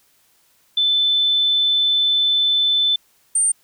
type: tone pair in turn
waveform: sine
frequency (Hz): 3520 / 8824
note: A7 / C#9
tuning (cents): 0 / -9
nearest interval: octave + major third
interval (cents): 1591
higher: second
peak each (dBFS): -14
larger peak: neither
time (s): 0.77-2.96 / 3.35-3.52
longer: first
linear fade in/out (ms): 5
effects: white hiss -59 dBFS RMS until 3.63 s